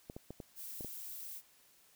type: clicks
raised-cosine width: 2 ms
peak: -31 dBFS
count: 6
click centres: 0.099 / 0.165 / 0.306 / 0.402 / 0.808 / 0.847 s
type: noise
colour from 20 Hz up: violet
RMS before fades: -46 dBFS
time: 0.55-1.42 s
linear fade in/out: 50 ms
effects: white hiss -66 dBFS RMS until 1.95 s